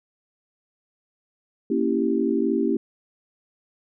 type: chord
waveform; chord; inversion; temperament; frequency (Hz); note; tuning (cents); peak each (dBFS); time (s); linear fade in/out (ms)
sine; A# diminished seventh; none; equal; 233.1 / 277.2 / 329.6 / 392; A#3 / C#4 / E4 / G4; 0 / 0 / 0 / 0; -25; 1.7-2.77; 5
effects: none